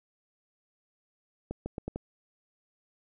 accelerating click train, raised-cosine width 2 ms, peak -21 dBFS, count 5, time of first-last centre 1.51-1.96 s, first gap 150 ms, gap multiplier 0.81, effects none

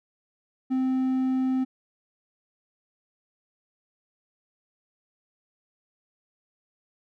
triangle tone, 260 Hz, C4, 11 cents flat, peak -20 dBFS, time 0.7-1.65 s, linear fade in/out 20 ms, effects none

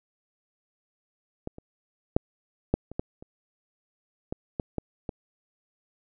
clicks, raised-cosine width 2 ms, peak -19 / -29 / -6 / -8 / -26 / -14 / -30 / -17 / -15 / -15 / -18 dBFS, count 11, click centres 1.474 / 1.584 / 2.165 / 2.74 / 2.916 / 2.995 / 3.225 / 4.325 / 4.598 / 4.783 / 5.092 s, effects none

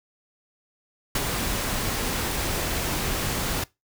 pink noise with ADSR envelope, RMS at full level -22 dBFS, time 1.15-3.64 s, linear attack 5 ms, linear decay 38 ms, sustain -5 dB, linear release 4 ms, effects noise-tail reverb RT60 0.2 s tail -21 dB re dry

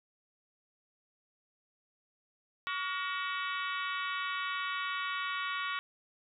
harmonic tone with a mistuned harmonic, 377 Hz, F#4, 32 cents sharp, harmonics 3 / 4 / 5 / 6 / 7 / 8 / 9 / 10, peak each -37 / -39 / -41 / -43 / -44 / -45 / -46 / -47 dBFS, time 2.67-5.79 s, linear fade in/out 0 ms, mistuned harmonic 4, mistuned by -90 cents, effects none

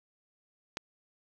click, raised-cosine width 0.2 ms, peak -17 dBFS, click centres 0.771 s, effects none

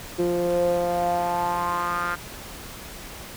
sawtooth tone with band-pass filter sweep, 174.61 Hz, F3, in tune, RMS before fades -24 dBFS, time 0.18-2.16 s, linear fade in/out 20 ms, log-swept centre 390 to 1400 Hz, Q 5.4, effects pink hiss -39 dBFS RMS until 3.36 s

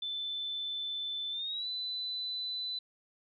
sine tone with pitch glide, 3523 to 4000 Hz, A7 to B7, +1 to +21 cents, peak -34 dBFS, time 0.02-2.79 s, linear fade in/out 5 ms, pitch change +220 cents, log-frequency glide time 1.31-1.68 s, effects none

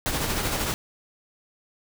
pink noise with tremolo, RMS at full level -25 dBFS, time 0.06-0.74 s, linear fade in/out 0 ms, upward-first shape sine, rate 13 Hz, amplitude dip 40%, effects none

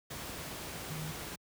sine tone in noise, 155.56 Hz, D#3, in tune, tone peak -38 dBFS, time 0.9-1.12 s, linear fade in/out 10 ms, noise pink, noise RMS -42 dBFS, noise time 0.1-1.36 s, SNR +1 dB, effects high-pass 60 Hz 12 dB/octave

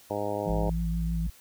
harmonic tone, 103 Hz, G#2, 14 cents flat, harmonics 1 / 2 / 3 / 4 / 5 / 6 / 7 / 8 / 9, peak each -39 / -40 / -37 / -36 / -34 / -34 / -39 / -38 / -40 dBFS, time 0.1-0.7 s, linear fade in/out 5 ms
sine tone with vibrato, 167.4 Hz, E3, 27 cents sharp, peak -29 dBFS, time 0.46-1.27 s, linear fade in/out 5 ms, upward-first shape sine, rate 6.4 Hz, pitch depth 27 cents each way
sine tone, 55 Hz, A1, in tune, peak -28 dBFS, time 0.49-1.3 s, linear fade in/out 5 ms
effects white hiss -55 dBFS RMS until 1.4 s

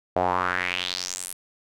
sawtooth tone with band-pass filter sweep, 90.5 Hz, F#2, 38 cents flat, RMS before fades -27 dBFS, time 0.16-1.33 s, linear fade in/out 5 ms, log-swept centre 640 to 11000 Hz, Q 3.7, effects none

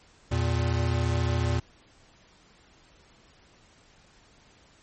square tone pair together, 82.73 / 117 Hz, E2 / A#2, +7 / +7 cents, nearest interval tritone, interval 600 cents, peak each -27 dBFS, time 0.31-1.6 s, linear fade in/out 10 ms, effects pink hiss -58 dBFS RMS until 4.82 s + MP3 32 kbps

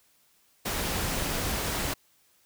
pink noise, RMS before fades -30 dBFS, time 0.65-1.94 s, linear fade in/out 10 ms, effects white hiss -65 dBFS RMS until 2.45 s

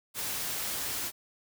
white noise, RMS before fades -34 dBFS, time 0.14-1.12 s, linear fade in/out 50 ms, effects none

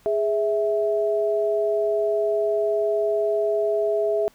sine tone pair together, 414.9 / 655.2 Hz, G#4 / E5, -2 / -11 cents, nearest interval minor sixth, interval 791 cents, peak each -22 dBFS, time 0.06-4.28 s, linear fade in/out 0 ms, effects pink hiss -57 dBFS RMS until 4.34 s

